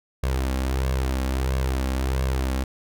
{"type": "tone with flanger", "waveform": "sawtooth", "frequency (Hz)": 65.41, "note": "C2", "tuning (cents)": 0, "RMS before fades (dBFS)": -24, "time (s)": [0.23, 2.64], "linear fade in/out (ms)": 5, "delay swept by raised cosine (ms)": [1.8, 3.7], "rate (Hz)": 1.5, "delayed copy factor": 0.55, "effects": []}